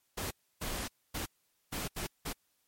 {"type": "noise bursts at uneven times", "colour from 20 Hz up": "pink", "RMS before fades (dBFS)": -37, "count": 6, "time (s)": [[0.17, 0.31], [0.61, 0.88], [1.14, 1.26], [1.72, 1.88], [1.96, 2.07], [2.25, 2.33]], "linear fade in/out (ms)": 10, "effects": ["white hiss -75 dBFS RMS until 2.67 s", "MP3 64 kbps"]}